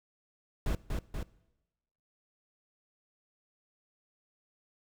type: noise with echo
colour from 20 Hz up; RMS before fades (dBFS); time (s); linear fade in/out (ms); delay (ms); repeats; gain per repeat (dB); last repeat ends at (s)
brown; -30; 0.66-0.75; 2; 240; 2; -3; 1.23
effects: noise-tail reverb RT60 1.0 s tail -21 dB re dry

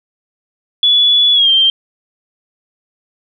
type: tone with pitch glide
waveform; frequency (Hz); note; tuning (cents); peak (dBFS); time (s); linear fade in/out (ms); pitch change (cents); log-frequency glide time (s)
sine; 3422 to 3156; A7 to G7; -49 to +11; -7; 0.83-1.7; 2; -140; 1.33-1.5
effects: none

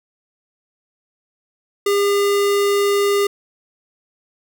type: tone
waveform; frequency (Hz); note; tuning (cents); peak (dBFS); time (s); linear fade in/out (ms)
square; 403.7; G#4; -49; -15; 1.86-3.27; 5
effects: none

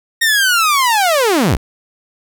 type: linear sweep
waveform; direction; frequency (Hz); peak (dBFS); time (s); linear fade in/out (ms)
sawtooth; down; 1864.7 to 40.58; -7; 0.21-1.57; 10
effects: none

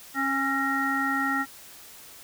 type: harmonic tone with a mistuned harmonic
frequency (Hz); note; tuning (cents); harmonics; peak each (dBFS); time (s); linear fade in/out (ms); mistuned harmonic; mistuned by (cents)
273.2; C#4; -25; 1 / 3 / 5 / 7; -29 / -32 / -28 / -28; 0.14-1.46; 50; 7; -34
effects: white hiss -47 dBFS RMS until 2.23 s

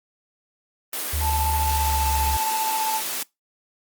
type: high-pass noise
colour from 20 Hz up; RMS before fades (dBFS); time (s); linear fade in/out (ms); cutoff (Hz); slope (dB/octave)
white; -28; 0.93-3.23; 2; 220; 24
type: tone with pitch glide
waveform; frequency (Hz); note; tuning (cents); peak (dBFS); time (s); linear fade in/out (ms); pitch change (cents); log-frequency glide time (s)
sine; 75.3 to 70.66; D2 to C#2; +44 to +34; -23; 1.13-2.37; 5; -110; 1.65-2.06
type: tone with tremolo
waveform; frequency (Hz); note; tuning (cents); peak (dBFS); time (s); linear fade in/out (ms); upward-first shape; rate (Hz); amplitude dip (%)
triangle; 880; A5; 0; -20; 1.2-3.02; 50; square; 15; 25
effects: noise-tail reverb RT60 0.2 s tail -24 dB re dry + Opus 32 kbps

